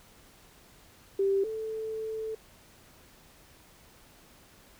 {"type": "tone pair in turn", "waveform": "sine", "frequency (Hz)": [392, 440], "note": ["G4", "A4"], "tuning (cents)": [0, 0], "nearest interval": "major second", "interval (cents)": 200, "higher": "second", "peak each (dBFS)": [-23, -32], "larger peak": "first", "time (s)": [[1.19, 1.44], [1.44, 2.35]], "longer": "second", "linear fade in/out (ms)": 5, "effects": ["pink hiss -57 dBFS RMS until 4.79 s"]}